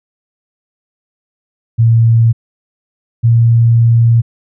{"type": "tone pair in turn", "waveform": "sine", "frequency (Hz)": [114.8, 116.27], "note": ["A#2", "A#2"], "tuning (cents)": [-26, -4], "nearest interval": "unison", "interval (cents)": 22, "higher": "second", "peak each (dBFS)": -5, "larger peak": "neither", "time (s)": [[1.78, 2.33], [3.23, 4.22]], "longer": "second", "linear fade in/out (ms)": 20, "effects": []}